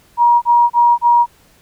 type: tone bursts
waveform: sine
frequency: 952 Hz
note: A#5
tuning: 36 cents sharp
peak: -7 dBFS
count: 4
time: 0.17-1.263 s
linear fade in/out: 50 ms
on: 250 ms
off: 31 ms
effects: pink hiss -51 dBFS RMS until 1.61 s